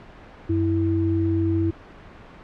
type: tone pair together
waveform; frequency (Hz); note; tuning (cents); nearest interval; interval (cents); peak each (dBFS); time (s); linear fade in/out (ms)
sine; 94 / 328.7; F#2 / E4; +28 / -5; octave + minor seventh; 2167; -22 / -21; 0.49-1.71; 10
effects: pink hiss -44 dBFS RMS until 2.43 s + low-pass 2000 Hz 12 dB/octave